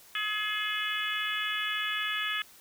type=harmonic tone; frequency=423.6 Hz; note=G#4; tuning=34 cents sharp; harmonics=3 / 4 / 5 / 6 / 7 / 8; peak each=-37 / -34 / -37 / -37 / -36 / -37 dBFS; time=0.15-2.42 s; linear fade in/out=2 ms; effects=white hiss -55 dBFS RMS until 2.6 s